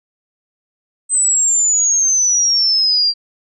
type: exponential sweep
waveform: sine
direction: down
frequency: 8230 to 4704 Hz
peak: -11 dBFS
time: 1.09-3.14 s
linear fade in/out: 50 ms
effects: none